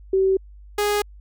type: tone pair in turn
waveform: sine / sawtooth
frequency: 382.8 / 413.8 Hz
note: G4 / G#4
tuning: -41 / -6 cents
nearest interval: minor second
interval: 135 cents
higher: second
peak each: -15 dBFS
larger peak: neither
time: 0.13-0.37 / 0.78-1.02 s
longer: neither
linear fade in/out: 5 ms
effects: added 50 Hz sine -41 dBFS peak until 1.2 s